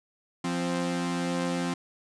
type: tone pair together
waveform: sawtooth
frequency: 173.89 / 261.6 Hz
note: F3 / C4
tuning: -7 / 0 cents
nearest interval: perfect fifth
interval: 707 cents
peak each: -26 dBFS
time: 0.44-1.74 s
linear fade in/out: 5 ms
effects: resampled to 22050 Hz